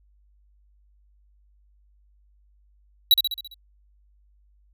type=tone with echo; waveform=square; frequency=3906 Hz; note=B7; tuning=20 cents flat; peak=-12 dBFS; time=3.11-3.14 s; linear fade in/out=2 ms; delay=67 ms; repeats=6; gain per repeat=-5 dB; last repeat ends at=3.542 s; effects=added 50 Hz sine -57 dBFS peak until 4.73 s